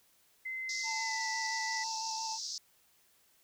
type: tone with pitch glide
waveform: sine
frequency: 2060 to 1974.9 Hz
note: C7 to B6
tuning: -28 to -1 cents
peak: -36 dBFS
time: 0.45-1.84 s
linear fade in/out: 10 ms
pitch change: -73 cents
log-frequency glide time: 0.94-1.21 s
type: band-pass noise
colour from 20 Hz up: pink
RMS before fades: -40 dBFS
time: 0.69-2.58 s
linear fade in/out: 2 ms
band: 4700 to 6100 Hz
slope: 48 dB/octave
type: tone with vibrato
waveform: triangle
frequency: 890 Hz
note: A5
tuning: 20 cents sharp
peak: -36 dBFS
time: 0.83-2.39 s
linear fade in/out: 50 ms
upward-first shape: square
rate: 5.9 Hz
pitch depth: 12 cents each way
effects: white hiss -68 dBFS RMS until 3.43 s